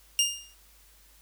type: tone with exponential decay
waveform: 20% pulse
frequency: 2818 Hz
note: F7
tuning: 15 cents sharp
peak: -14 dBFS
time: 0.19-0.54 s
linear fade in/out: 1 ms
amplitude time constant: 75 ms
effects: added 50 Hz sine -59 dBFS peak until 1.21 s + white hiss -59 dBFS RMS until 1.21 s